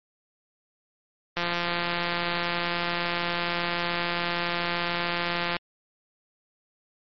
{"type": "click train", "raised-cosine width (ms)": 0.3, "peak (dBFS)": -11, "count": 727, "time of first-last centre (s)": [1.37, 5.567], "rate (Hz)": 173, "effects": ["MP3 32 kbps"]}